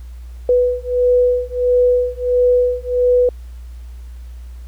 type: beating tone pair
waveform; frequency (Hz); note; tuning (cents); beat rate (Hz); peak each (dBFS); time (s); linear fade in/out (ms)
sine; 493.9 / 495.4; B4 / B4; 0 / +5; 1.5; -15; 0.49-3.29; 2
effects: added 60 Hz sine -30 dBFS peak until 4.67 s + pink hiss -53 dBFS RMS until 4.67 s